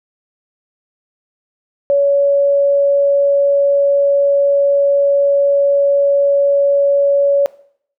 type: tone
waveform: sine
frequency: 563 Hz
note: C#5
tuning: 27 cents sharp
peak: -9 dBFS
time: 1.9-7.46 s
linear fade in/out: 0 ms
effects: noise-tail reverb RT60 0.6 s tail -19 dB re dry